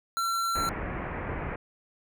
square tone, 1355 Hz, E6, 47 cents sharp, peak -27 dBFS, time 0.17-0.69 s, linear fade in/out 0 ms
pink low-pass noise, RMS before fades -34 dBFS, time 0.55-1.56 s, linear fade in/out 5 ms, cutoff 2300 Hz, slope 48 dB/octave
effects none

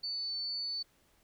sine tone, 4499 Hz, C#8, 25 cents sharp, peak -34 dBFS, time 0.03-0.83 s, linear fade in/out 10 ms, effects pink hiss -69 dBFS RMS until 1.23 s

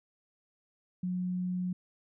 sine tone, 181.3 Hz, F#3, 35 cents flat, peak -30 dBFS, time 1.03-1.73 s, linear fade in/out 5 ms, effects none

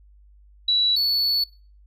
sine / triangle tone pair in turn, 3928 / 4436 Hz, B7 / C#8, -10 / 0 cents, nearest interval major second, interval 210 cents, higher second, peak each -17 dBFS, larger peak neither, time 0.68-0.96 / 0.96-1.44 s, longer second, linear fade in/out 5 ms, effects noise-tail reverb RT60 0.4 s tail -25 dB re dry + added 50 Hz sine -49 dBFS peak until 1.86 s

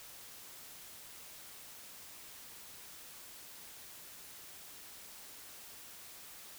silence, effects white hiss -52 dBFS RMS until 6.58 s

